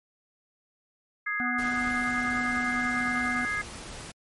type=chord; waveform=sine; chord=Ab major; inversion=second; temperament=equal; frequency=1244.5 / 1661.2 / 2093 Hz; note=Eb6 / Ab6 / C7; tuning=0 / 0 / 0 cents; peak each=-35 / -30 / -31 dBFS; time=1.26-3.62 s; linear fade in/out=10 ms
type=harmonic tone; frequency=246.9 Hz; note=B3; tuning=in tune; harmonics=1 / 3 / 5 / 6; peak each=-31 / -36 / -38 / -39 dBFS; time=1.4-3.45 s; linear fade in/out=0 ms
type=noise; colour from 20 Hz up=pink; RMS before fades=-41 dBFS; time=1.58-4.12 s; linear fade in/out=10 ms
effects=MP3 48 kbps